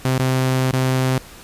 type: tone with dropouts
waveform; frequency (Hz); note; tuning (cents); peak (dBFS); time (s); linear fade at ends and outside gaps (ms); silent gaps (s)
sawtooth; 130; C3; -11; -12; 0.05-1.18; 2; 0.181-0.194 / 0.713-0.731
effects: pink hiss -41 dBFS RMS until 1.43 s + resampled to 32000 Hz